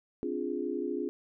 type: chord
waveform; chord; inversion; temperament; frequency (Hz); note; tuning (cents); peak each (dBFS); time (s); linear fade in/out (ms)
sine; D half-diminished seventh; third; equal; 261.6 / 293.7 / 349.2 / 415.3; C4 / D4 / F4 / Ab4; 0 / 0 / 0 / 0; -37 / -37 / -35 / -36; 0.23-1.09; 0
effects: none